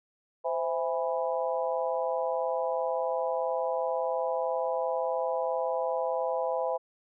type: harmonic tone with a mistuned harmonic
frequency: 164.81 Hz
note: E3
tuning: in tune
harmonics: 3 / 4 / 5 / 6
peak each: -30 / -32 / -34 / -36 dBFS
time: 0.44-6.78 s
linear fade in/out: 20 ms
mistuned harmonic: 3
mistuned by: +75 cents
effects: none